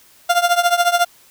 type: tone with tremolo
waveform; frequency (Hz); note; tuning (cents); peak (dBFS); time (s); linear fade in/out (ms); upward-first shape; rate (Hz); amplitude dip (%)
30% pulse; 698.5; F5; 0; -7; 0.29-1.05; 10; triangle; 14; 90
effects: white hiss -50 dBFS RMS until 1.3 s